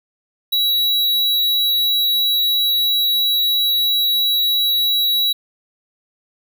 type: tone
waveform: square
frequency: 3899 Hz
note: B7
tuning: 23 cents flat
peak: -15 dBFS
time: 0.52-5.33 s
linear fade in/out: 10 ms
effects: none